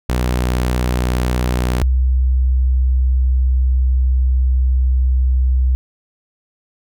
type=tone pair in turn; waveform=sawtooth / sine; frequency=61.7 / 63.84 Hz; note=B1 / C2; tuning=-1 / -42 cents; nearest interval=minor second; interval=59 cents; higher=second; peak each=-11 dBFS; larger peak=neither; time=0.09-1.82 / 1.82-5.75 s; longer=second; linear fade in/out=0 ms; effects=none